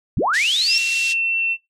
sine linear sweep, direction up, 55 to 5590 Hz, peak -16 dBFS, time 0.17-0.78 s, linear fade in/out 0 ms
pink band-pass noise, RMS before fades -28 dBFS, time 0.33-1.14 s, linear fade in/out 20 ms, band 2800 to 7900 Hz, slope 24 dB/octave
sine tone with pitch glide, 2715 to 2698 Hz, F7 to E7, -50 to +40 cents, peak -19 dBFS, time 0.66-1.57 s, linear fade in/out 50 ms, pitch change -10 cents, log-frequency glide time 0.86-1.17 s
effects noise-tail reverb RT60 0.2 s tail -17 dB re dry

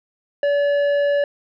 triangle tone with tanh clipping, 573 Hz, D5, 43 cents flat, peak -17 dBFS, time 0.43-1.24 s, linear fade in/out 2 ms, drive 13 dB, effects none

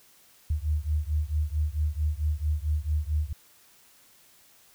sine beating tone pair, 74.1 / 78.6 Hz, D2 / D#2, +16 / +18 cents, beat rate 4.5 Hz, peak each -27 / -28 dBFS, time 0.5-3.33 s, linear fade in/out 5 ms, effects white hiss -58 dBFS RMS until 4.74 s

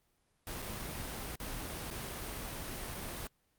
pink noise with dropouts, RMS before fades -41 dBFS, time 0.47-3.27 s, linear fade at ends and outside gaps 1 ms, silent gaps 0.621-0.624 / 1.356-1.4 / 1.904-1.91 s, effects pink hiss -75 dBFS RMS until 3.58 s + Opus 32 kbps

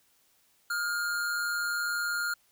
square tone with amplitude modulation, 1414 Hz, F6, 21 cents sharp, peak -27 dBFS, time 0.7-2.34 s, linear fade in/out 5 ms, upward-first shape sine, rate 160 Hz, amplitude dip 50%, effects white hiss -67 dBFS RMS until 2.51 s

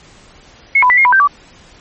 sine tone with pitch steps, 2182 / 998 / 1979 / 2139 / 987 / 1564 / 1152 Hz, C#7 / B5 / B6 / C7 / B5 / G6 / D6, -28 / +18 / +3 / +38 / -1 / -4 / -34 cents, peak -6 dBFS, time 0.75-1.275 s, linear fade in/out 5 ms, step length 75 ms, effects pink hiss -43 dBFS RMS until 1.8 s + MP3 32 kbps

